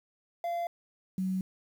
triangle / sine tone pair in turn, 688 / 187.68 Hz, F5 / F#3, -26 / +25 cents, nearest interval octave + minor seventh, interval 2249 cents, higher first, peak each -28 dBFS, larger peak neither, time 0.44-0.67 / 1.18-1.41 s, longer neither, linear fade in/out 2 ms, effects 9-bit

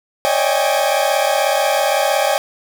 40% pulse tone cluster, 551 / 587 / 633 / 784 / 821 Hz, C#5 / D5 / D#5 / G5 / G#5, -11 / -1 / +30 / 0 / -20 cents, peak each -20 dBFS, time 0.25-2.38 s, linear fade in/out 0 ms, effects none

